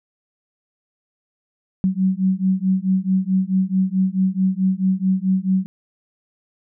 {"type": "beating tone pair", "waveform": "sine", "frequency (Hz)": [186.4, 191], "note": ["F#3", "G3"], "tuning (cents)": [13, -45], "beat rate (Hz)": 4.6, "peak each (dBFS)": -19, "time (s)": [1.84, 5.66], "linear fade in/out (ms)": 0, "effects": []}